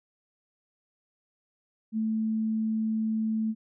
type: tone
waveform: sine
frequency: 220 Hz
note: A3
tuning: in tune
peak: -25 dBFS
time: 1.92-3.55 s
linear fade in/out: 50 ms
effects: none